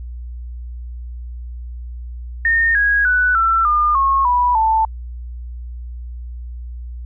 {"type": "tone with pitch steps", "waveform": "sine", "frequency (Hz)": [1831, 1650.2, 1487.2, 1340.4, 1208, 1088.7, 981.2, 884.3], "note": ["A#6", "G#6", "F#6", "E6", "D6", "C#6", "B5", "A5"], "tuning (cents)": [-32, -12, 8, 29, 48, -32, -12, 8], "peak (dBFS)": -12, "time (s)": [2.45, 4.85], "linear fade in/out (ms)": 2, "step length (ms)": 300, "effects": ["added 60 Hz sine -27 dBFS peak until 7.05 s"]}